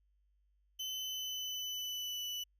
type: tone with pitch glide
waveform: 35% pulse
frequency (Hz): 3041 to 2973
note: F#7 to F#7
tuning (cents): +47 to +8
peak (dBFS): -36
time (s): 0.79-2.44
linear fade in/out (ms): 10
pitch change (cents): -39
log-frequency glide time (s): 0.89-2.24
effects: added 50 Hz sine -70 dBFS peak until 2.59 s